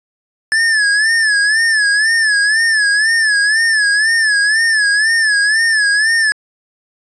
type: tone with vibrato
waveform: square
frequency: 1731 Hz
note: A6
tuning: 29 cents flat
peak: -11 dBFS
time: 0.52-6.32 s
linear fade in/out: 0 ms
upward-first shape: sine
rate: 2 Hz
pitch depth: 100 cents each way
effects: resampled to 22050 Hz